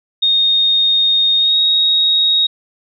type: tone with pitch glide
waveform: sine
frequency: 3700 to 3767 Hz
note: A#7 to A#7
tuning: -14 to +17 cents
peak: -10 dBFS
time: 0.22-2.47 s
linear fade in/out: 10 ms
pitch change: +31 cents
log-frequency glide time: 1.37-1.57 s
effects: none